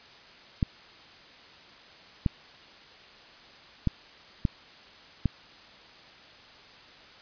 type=clicks; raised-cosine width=5 ms; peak=-11 dBFS; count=5; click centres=0.628 / 2.262 / 3.873 / 4.452 / 5.257 s; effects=white hiss -51 dBFS RMS until 7.21 s + resampled to 11025 Hz